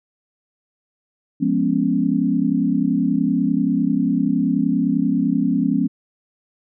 sine chord, C# dominant seventh, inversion first, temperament equal, 174.61 / 207.7 / 246.9 / 277.2 Hz, E#3 / G#3 / B3 / C#4, 0 / 0 / 0 / 0 cents, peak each -23 / -22 / -21 / -20 dBFS, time 1.4-5.88 s, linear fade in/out 20 ms, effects none

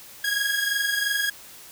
sawtooth tone pair together, 1638.3 / 1661.2 Hz, G#6 / G#6, -24 / 0 cents, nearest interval unison, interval 24 cents, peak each -21 / -23 dBFS, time 0.24-1.3 s, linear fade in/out 5 ms, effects white hiss -45 dBFS RMS until 1.71 s

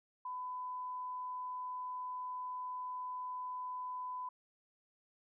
sine tone, 1003 Hz, B5, 26 cents sharp, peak -39 dBFS, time 0.25-4.29 s, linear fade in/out 5 ms, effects none

